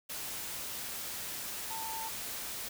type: tone in noise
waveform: sine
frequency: 895 Hz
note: A5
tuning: 29 cents sharp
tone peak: -39 dBFS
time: 1.7-2.09 s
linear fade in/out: 10 ms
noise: white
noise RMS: -40 dBFS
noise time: 0.09-2.69 s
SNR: -2 dB
effects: none